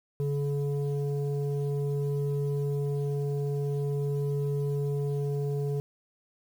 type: tone pair together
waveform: sine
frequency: 142.49 / 427 Hz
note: C#3 / G#4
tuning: +48 / +48 cents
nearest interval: octave + perfect fifth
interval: 1900 cents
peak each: -26 / -30 dBFS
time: 0.2-5.8 s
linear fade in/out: 0 ms
effects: tanh soft clip ceiling -23 dBFS + 9-bit